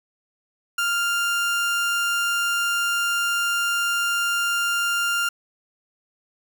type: tone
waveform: 30% pulse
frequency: 1396.9 Hz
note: F6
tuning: in tune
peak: -18 dBFS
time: 0.78-5.29 s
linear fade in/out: 5 ms
effects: none